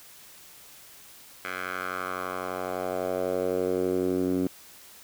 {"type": "tone with band-pass filter sweep", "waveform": "10% pulse", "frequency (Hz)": 91.9, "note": "F#2", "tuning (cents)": -11, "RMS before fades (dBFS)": -29, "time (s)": [1.45, 4.47], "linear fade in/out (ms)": 0, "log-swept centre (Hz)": [1800, 270], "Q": 2.4, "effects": ["white hiss -50 dBFS RMS until 5.03 s"]}